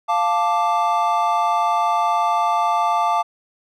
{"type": "chord", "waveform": "triangle", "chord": "D minor", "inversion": "first", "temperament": "equal", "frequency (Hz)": [698.5, 880, 1174.7], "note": ["F5", "A5", "D6"], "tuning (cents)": [0, 0, 0], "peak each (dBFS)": [-19, -18, -19], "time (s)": [0.08, 3.23], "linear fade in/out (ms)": 20, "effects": []}